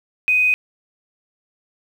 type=tone with quantisation; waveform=sine; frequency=2500 Hz; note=D#7; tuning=8 cents sharp; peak=-13 dBFS; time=0.28-0.54 s; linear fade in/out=0 ms; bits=7; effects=none